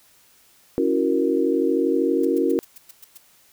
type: chord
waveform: sine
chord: F# dominant seventh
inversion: second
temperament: equal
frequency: 277.2 / 329.6 / 370 / 466.2 Hz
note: C#4 / E4 / F#4 / A#4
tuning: 0 / 0 / 0 / 0 cents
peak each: -23 dBFS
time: 0.78-2.59 s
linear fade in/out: 0 ms
type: noise bursts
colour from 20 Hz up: blue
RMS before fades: -41 dBFS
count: 8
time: 2.23-3.176 s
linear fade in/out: 5 ms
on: 22 ms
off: 110 ms
effects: white hiss -56 dBFS RMS until 3.52 s